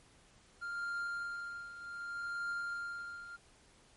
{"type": "tone with tremolo", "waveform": "triangle", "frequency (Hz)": 1396.9, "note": "F6", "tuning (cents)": 0, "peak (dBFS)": -33, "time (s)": [0.61, 3.37], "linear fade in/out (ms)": 20, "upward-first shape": "triangle", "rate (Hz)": 0.66, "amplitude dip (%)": 75, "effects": ["pink hiss -64 dBFS RMS until 3.96 s", "MP3 48 kbps"]}